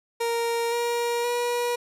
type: tone with pitch steps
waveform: 30% pulse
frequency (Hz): 466.2 / 474.1 / 482.1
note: A#4 / A#4 / B4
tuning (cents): 0 / +29 / -42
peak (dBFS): -21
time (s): 0.2-1.76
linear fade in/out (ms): 10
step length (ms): 520
effects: resampled to 32000 Hz